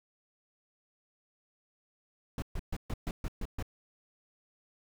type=noise bursts; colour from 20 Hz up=brown; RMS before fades=-34 dBFS; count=8; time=2.38-3.626 s; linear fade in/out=2 ms; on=42 ms; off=130 ms; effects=none